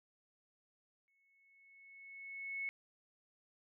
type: tone with exponential growth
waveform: sine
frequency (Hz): 2200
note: C#7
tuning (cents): -14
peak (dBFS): -36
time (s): 1.08-2.69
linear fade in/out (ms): 0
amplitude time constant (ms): 350
effects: none